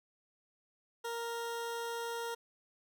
20% pulse tone, 466.2 Hz, A#4, in tune, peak -32 dBFS, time 1.04-2.35 s, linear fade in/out 10 ms, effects none

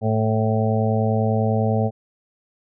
harmonic tone, 110 Hz, A2, in tune, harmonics 1 / 2 / 4 / 5 / 6 / 7, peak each -20 / -23 / -26 / -27 / -28 / -28 dBFS, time 0.01-1.91 s, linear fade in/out 50 ms, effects none

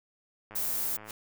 click train, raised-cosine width 0.5 ms, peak -31 dBFS, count 65, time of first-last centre 0.51-1.108 s, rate 107 Hz
violet noise, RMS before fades -31 dBFS, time 0.55-0.97 s, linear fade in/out 10 ms
white noise with exponential growth, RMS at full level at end -35 dBFS, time 1.04-1.11 s, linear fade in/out 2 ms, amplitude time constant 15 ms
effects none

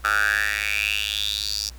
10% pulse tone with high-pass filter sweep, 103.8 Hz, G#2, in tune, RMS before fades -24 dBFS, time 0.04-1.7 s, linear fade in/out 10 ms, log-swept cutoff 1300 to 5200 Hz, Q 6.6, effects added 60 Hz sine -39 dBFS peak until 1.78 s + pink hiss -51 dBFS RMS until 1.78 s

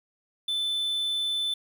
triangle tone, 3520 Hz, A7, in tune, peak -24 dBFS, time 0.48-1.54 s, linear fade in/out 5 ms, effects 9-bit

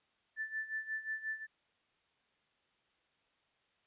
sine tone with tremolo, 1760 Hz, A6, in tune, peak -34 dBFS, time 0.36-1.47 s, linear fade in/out 50 ms, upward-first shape sine, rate 5.6 Hz, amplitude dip 80%, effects white hiss -75 dBFS RMS until 3.86 s + resampled to 8000 Hz

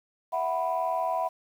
sine chord, E suspended second, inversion none, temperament equal, 659.3 / 740 / 987.8 Hz, E5 / F#5 / B5, 0 / 0 / 0 cents, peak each -29 dBFS, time 0.32-1.29 s, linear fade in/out 20 ms, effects tanh soft clip ceiling -18 dBFS + 9-bit

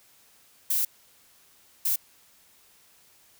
violet noise bursts at uneven times, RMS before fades -25 dBFS, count 2, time 0.7-0.85 / 1.85-1.96 s, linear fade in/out 5 ms, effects white hiss -59 dBFS RMS until 3.39 s

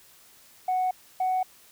sine tone pair in turn, 740 / 744.1 Hz, F#5 / F#5, 0 / +10 cents, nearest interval unison, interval 10 cents, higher second, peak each -21 dBFS, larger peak neither, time 0.68-0.91 / 1.2-1.43 s, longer neither, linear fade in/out 5 ms, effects tanh soft clip ceiling -20 dBFS + white hiss -55 dBFS RMS until 1.71 s

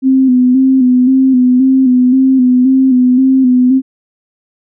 sine tone with vibrato, 257.3 Hz, C4, 29 cents flat, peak -5 dBFS, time 0.02-3.82 s, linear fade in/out 50 ms, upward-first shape square, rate 1.9 Hz, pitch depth 44 cents each way, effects none

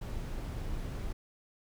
brown noise, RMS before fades -37 dBFS, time 0.01-1.13 s, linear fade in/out 10 ms, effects none

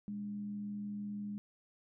sine tone with frequency modulation, 205.5 Hz, G#3, 18 cents flat, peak -38 dBFS, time 0.08-1.38 s, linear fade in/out 0 ms, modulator 86.1 Hz, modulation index 0.24, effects none

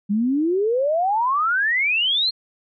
sine exponential sweep, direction up, 196.3 to 4300 Hz, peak -17 dBFS, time 0.09-2.31 s, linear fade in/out 20 ms, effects none

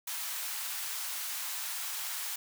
white high-pass noise, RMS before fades -37 dBFS, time 0.07-2.36 s, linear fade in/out 5 ms, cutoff 790 Hz, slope 24 dB/octave, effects none

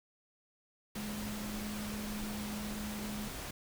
sine tone in noise, 210 Hz, G#3, 19 cents sharp, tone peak -39 dBFS, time 0.96-3.28 s, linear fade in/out 5 ms, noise pink, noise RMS -43 dBFS, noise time 0.95-3.51 s, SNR +1 dB, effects none

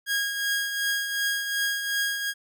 sawtooth tone with tremolo, 1636 Hz, G#6, 26 cents flat, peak -19 dBFS, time 0.06-2.34 s, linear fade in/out 50 ms, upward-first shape triangle, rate 2.7 Hz, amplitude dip 55%, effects none

